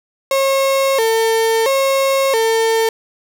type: tone with vibrato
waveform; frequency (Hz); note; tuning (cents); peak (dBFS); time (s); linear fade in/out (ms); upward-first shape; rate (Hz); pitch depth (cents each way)
35% pulse; 493.9; B4; 0; -11; 0.31-2.89; 2; square; 0.74; 160
effects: none